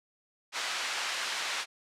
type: band-pass noise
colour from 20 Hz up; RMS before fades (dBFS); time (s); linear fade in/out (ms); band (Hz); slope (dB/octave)
pink; -34; 0.52-1.66; 50; 1200 to 5900; 12
effects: low-pass 11000 Hz 12 dB/octave